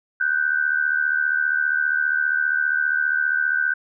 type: tone pair together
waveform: sine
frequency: 1481 / 1556 Hz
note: F#6 / G6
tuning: +1 / -13 cents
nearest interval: minor second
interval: 86 cents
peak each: -21 dBFS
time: 0.2-3.74 s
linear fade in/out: 10 ms
effects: none